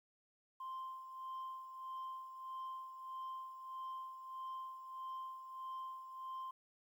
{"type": "tone with tremolo", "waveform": "sine", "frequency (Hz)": 1046.5, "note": "C6", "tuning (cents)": 0, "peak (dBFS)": -40, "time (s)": [0.6, 6.51], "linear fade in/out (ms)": 5, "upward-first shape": "sine", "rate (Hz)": 1.6, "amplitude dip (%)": 65, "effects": ["tanh soft clip ceiling -41 dBFS", "12-bit"]}